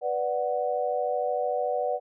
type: chord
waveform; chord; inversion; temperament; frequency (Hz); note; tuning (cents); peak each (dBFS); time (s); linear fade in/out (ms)
sine; B minor; none; equal; 493.9 / 587.3 / 740; B4 / D5 / F#5; 0 / 0 / 0; -29; 0.01-2; 50
effects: none